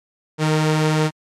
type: tone pair together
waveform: sawtooth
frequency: 155.56 / 460.4 Hz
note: D#3 / A#4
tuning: 0 / -22 cents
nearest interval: octave + perfect fifth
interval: 1878 cents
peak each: -12 / -20 dBFS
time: 0.38-1.11 s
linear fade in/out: 50 ms
effects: low-pass 8000 Hz 12 dB/octave + MP3 96 kbps